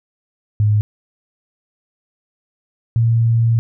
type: tone pair in turn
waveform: sine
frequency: 105.4 / 115.33 Hz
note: G#2 / A#2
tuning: +26 / -18 cents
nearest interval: major second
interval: 156 cents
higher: second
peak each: -11 dBFS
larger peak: neither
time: 0.6-0.81 / 2.96-3.59 s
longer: second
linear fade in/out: 0 ms
effects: none